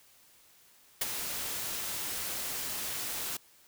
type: noise with ADSR envelope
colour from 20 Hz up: white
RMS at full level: -28 dBFS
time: 1.01-3.37 s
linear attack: 6 ms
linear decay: 26 ms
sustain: -8 dB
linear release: 4 ms
effects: white hiss -61 dBFS RMS until 3.67 s